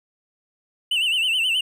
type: tone with vibrato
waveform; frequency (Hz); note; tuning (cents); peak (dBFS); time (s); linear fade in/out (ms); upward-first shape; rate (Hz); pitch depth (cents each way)
triangle; 2851; F7; +35; -17; 0.91-1.61; 5; sine; 9.4; 130
effects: none